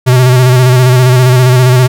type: tone with vibrato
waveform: square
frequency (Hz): 126.7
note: B2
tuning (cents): +45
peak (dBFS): -4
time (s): 0.06-1.88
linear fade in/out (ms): 20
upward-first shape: square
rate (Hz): 15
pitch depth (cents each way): 34
effects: none